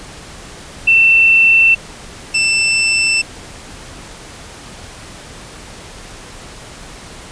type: tone pair in turn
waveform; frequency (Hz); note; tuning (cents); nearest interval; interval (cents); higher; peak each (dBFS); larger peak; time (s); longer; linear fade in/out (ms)
sine / sawtooth; 2684 / 2667; E7 / E7; +31 / +20; unison; 11; first; -6 / -8; first; 0.87-1.75 / 2.34-3.22; neither; 10
effects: pink hiss -34 dBFS RMS until 7.31 s + resampled to 22050 Hz